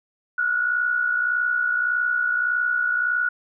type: tone pair together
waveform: sine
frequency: 1400 / 1461.7 Hz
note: F6 / F#6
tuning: +4 / -22 cents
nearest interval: minor second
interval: 74 cents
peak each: -27 / -20 dBFS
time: 0.38-3.29 s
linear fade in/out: 5 ms
effects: none